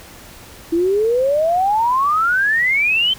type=exponential sweep; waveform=sine; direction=up; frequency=326 to 3140 Hz; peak=-13 dBFS; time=0.72-3.14 s; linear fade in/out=10 ms; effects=pink hiss -40 dBFS RMS until 3.18 s